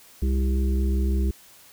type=harmonic tone with a mistuned harmonic; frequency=65.5 Hz; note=C2; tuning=2 cents sharp; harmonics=1 / 3 / 5 / 6; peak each=-20 / -30 / -34 / -36 dBFS; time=0.22-1.31 s; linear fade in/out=5 ms; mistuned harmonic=3; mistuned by=+36 cents; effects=white hiss -51 dBFS RMS until 1.72 s